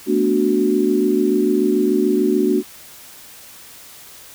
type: chord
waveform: sine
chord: B minor seventh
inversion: third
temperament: equal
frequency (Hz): 220 / 246.9 / 293.7 / 370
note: A3 / B3 / D4 / F#4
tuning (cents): 0 / 0 / 0 / 0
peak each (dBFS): -21 / -22 / -19 / -17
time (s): 0.06-2.63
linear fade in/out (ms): 50
effects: white hiss -41 dBFS RMS until 4.34 s